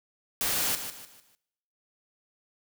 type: noise with echo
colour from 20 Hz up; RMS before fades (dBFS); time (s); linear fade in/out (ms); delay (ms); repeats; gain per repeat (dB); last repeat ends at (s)
white; -28; 0.41-0.75; 0; 150; 4; -9; 1.35
effects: noise-tail reverb RT60 0.9 s tail -23 dB re dry